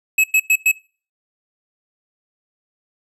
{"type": "tone bursts", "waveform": "square", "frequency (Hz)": 2577, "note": "E7", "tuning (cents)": -40, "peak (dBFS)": -12, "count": 4, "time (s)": [0.18, 0.716], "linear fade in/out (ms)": 5, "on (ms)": 59, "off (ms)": 100, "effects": ["noise-tail reverb RT60 0.4 s tail -24 dB re dry", "resampled to 32000 Hz"]}